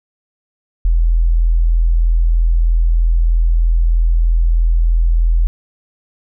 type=tone; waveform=sine; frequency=41.58 Hz; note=E1; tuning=16 cents sharp; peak=-9 dBFS; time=0.85-5.47 s; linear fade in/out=0 ms; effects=none